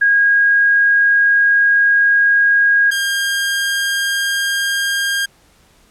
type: tone pair in turn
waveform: sine / sawtooth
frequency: 1636 / 1609.8 Hz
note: G#6 / G6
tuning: -26 / +46 cents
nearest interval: unison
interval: 28 cents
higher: first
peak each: -9 / -12 dBFS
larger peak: first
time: 0.01-2.91 / 2.91-5.26 s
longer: first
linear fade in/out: 10 ms
effects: pink hiss -52 dBFS RMS until 5.9 s + low-pass 12000 Hz 12 dB/octave